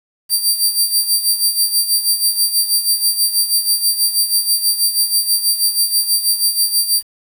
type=tone with tremolo; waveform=15% pulse; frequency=4699 Hz; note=D8; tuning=in tune; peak=-4 dBFS; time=0.29-7.03 s; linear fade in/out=50 ms; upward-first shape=sine; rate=6.2 Hz; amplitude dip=70%; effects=7-bit